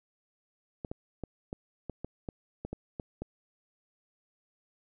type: clicks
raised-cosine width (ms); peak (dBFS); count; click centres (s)
2; -23; 11; 0.848 / 0.915 / 1.237 / 1.529 / 1.897 / 2.046 / 2.288 / 2.65 / 2.73 / 2.998 / 3.22
effects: none